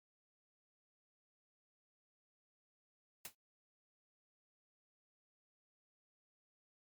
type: noise with exponential decay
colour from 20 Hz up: white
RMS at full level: -42 dBFS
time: 3.25-3.35 s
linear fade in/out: 2 ms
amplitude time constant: 20 ms
effects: noise-tail reverb RT60 0.1 s tail -18 dB re dry + MP3 96 kbps